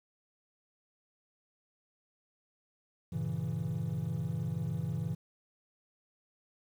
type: chord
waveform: triangle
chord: G diminished seventh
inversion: none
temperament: equal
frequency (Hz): 98 / 116.54 / 138.59 / 164.81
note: G2 / Bb2 / Db3 / Fb3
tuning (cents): 0 / 0 / 0 / 0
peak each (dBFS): -38 / -36 / -35 / -33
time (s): 3.12-5.15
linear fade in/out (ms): 10
effects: tanh soft clip ceiling -24 dBFS + 10-bit